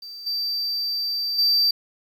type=tone with level steps; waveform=triangle; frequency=4663 Hz; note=D8; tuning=13 cents flat; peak=-34 / -22 / -15 dBFS; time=0.02-1.71 s; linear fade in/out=5 ms; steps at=0.26 / 1.38 s; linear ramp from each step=10 ms; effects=9-bit

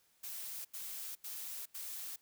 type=noise bursts; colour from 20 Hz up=blue; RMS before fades=-44 dBFS; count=4; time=0.23-2.162 s; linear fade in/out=10 ms; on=420 ms; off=84 ms; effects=white hiss -72 dBFS RMS until 2.21 s

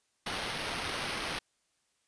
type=noise with sample-and-hold; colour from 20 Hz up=white; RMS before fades=-36 dBFS; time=0.26-1.39 s; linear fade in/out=5 ms; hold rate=7350 Hz; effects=white hiss -75 dBFS RMS until 2.07 s + resampled to 22050 Hz

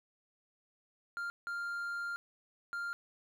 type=tone bursts at uneven times; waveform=triangle; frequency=1396.9 Hz; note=F6; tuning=in tune; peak=-34 dBFS; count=3; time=1.17-1.3 / 1.47-2.16 / 2.73-2.93 s; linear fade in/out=0 ms; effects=none

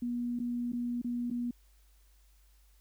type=tone with dropouts; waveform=sine; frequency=241.2 Hz; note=B3; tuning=41 cents flat; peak=-31 dBFS; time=0.02-1.51 s; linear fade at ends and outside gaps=5 ms; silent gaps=0.391-0.399 / 0.721-0.731 / 1.017-1.044 / 1.302-1.31 s; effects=added 50 Hz sine -60 dBFS peak until 2.8 s + white hiss -70 dBFS RMS until 2.8 s

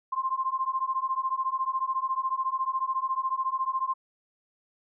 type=beating tone pair; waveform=sine; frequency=1046.5 / 1060.5 Hz; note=C6 / C6; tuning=0 / +23 cents; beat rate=14 Hz; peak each=-29 dBFS; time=0.12-3.94 s; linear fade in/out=10 ms; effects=none

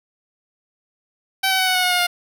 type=tone with pitch steps; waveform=10% pulse; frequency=768 / 759.2 / 750.5 / 741.8 / 733.3 / 724.9 / 716.6 / 708.3 Hz; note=G5 / F#5 / F#5 / F#5 / F#5 / F#5 / F5 / F5; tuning=-36 / +44 / +24 / +4 / -16 / -36 / +44 / +24 cents; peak=-8 dBFS; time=1.43-2.07 s; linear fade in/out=10 ms; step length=80 ms; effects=none

